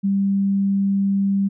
sine tone, 197.1 Hz, G3, 10 cents sharp, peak -16 dBFS, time 0.03-1.49 s, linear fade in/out 20 ms, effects none

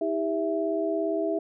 sine tone cluster, 321.4 / 398.9 / 659 Hz, E4 / G4 / E5, -44 / +30 / -1 cents, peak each -29 / -29 / -28 dBFS, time 0.01-1.39 s, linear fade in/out 5 ms, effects none

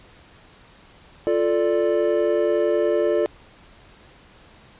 triangle chord, D minor, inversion first, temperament equal, 349.2 / 440 / 587.3 Hz, F4 / A4 / D5, 0 / 0 / 0 cents, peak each -20 dBFS, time 1.27-3.26 s, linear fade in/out 0 ms, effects pink hiss -50 dBFS RMS until 4.79 s + resampled to 8000 Hz

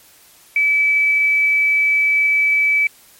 sine tone with quantisation, 2300 Hz, D7, 37 cents flat, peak -12 dBFS, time 0.56-2.87 s, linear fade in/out 2 ms, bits 7, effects white hiss -48 dBFS RMS until 3.19 s + MP3 64 kbps

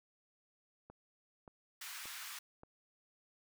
click train, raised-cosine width 1 ms, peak -39 dBFS, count 4, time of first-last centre 0.9-2.634 s, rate 1.73 Hz
pink high-pass noise, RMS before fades -47 dBFS, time 1.81-2.39 s, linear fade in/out 5 ms, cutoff 1200 Hz, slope 24 dB/octave
effects none

